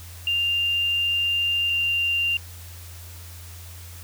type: tone pair in turn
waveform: sine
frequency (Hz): 2794 / 2784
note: F7 / F7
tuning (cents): 0 / -6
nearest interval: unison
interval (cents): 6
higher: first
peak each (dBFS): -20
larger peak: neither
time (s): 0.27-1.7 / 1.7-2.37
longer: first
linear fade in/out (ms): 2
effects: added 86 Hz sine -39 dBFS peak until 4.03 s + white hiss -45 dBFS RMS until 4.03 s